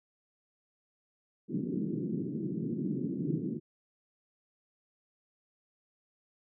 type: band-pass noise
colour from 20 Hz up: pink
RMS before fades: -34 dBFS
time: 1.48-3.6 s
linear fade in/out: 50 ms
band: 140 to 370 Hz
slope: 48 dB/octave
effects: none